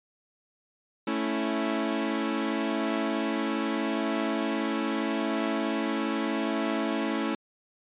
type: chord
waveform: sawtooth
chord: A major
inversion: none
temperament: equal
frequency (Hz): 220 / 277.2 / 329.6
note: A3 / C#4 / E4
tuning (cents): 0 / 0 / 0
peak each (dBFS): -27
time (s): 1.07-7.35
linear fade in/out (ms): 5
effects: resampled to 8000 Hz